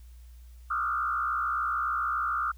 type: tone with frequency modulation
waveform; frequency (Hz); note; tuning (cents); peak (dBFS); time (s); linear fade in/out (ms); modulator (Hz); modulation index
sine; 1300; E6; -24; -26; 0.7-2.52; 10; 63.5; 2
effects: added 60 Hz sine -46 dBFS peak until 2.57 s + white hiss -65 dBFS RMS until 2.57 s